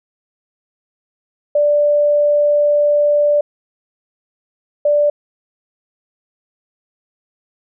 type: tone bursts at uneven times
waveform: sine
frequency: 587.3 Hz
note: D5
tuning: in tune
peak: -10 dBFS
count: 2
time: 1.55-3.41 / 4.85-5.1 s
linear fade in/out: 5 ms
effects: none